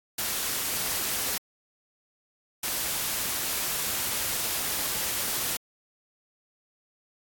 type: noise bursts at uneven times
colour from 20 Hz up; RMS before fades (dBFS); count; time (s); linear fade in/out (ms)
white; -29; 2; 0.18-1.38 / 2.63-5.57; 5
effects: AAC 64 kbps